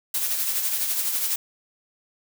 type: noise with tremolo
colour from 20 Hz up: blue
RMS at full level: -23 dBFS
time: 0.14-1.36 s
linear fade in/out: 5 ms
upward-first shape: triangle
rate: 12 Hz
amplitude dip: 50%
effects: none